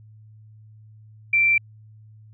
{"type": "tone", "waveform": "sine", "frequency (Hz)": 2349, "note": "D7", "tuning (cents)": 0, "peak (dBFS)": -15, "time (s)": [1.33, 1.58], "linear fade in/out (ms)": 5, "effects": ["added 108 Hz sine -45 dBFS peak until 2.33 s"]}